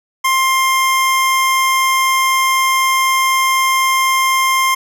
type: tone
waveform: 25% pulse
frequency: 1056 Hz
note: C6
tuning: 16 cents sharp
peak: -8 dBFS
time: 0.24-4.75 s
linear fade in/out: 10 ms
effects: none